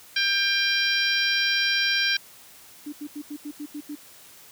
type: harmonic tone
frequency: 795 Hz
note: G5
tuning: 24 cents sharp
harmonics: 2 / 3 / 4 / 5 / 6 / 7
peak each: -25 / -27 / -28 / -29 / -30 / -30 dBFS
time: 0.16-2.17 s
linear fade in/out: 5 ms
type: tone bursts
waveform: sine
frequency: 294.5 Hz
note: D4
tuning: 5 cents sharp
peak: -31 dBFS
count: 8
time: 2.86-3.955 s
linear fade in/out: 10 ms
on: 66 ms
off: 81 ms
effects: white hiss -49 dBFS RMS until 4.51 s + high-pass 60 Hz 12 dB/octave